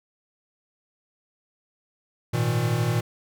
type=tone cluster; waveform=square; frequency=107 / 119.4 / 159 Hz; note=A2 / A#2 / D#3; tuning=-48 / +42 / +38 cents; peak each=-31 / -24 / -28 dBFS; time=2.33-3.01 s; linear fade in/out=10 ms; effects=none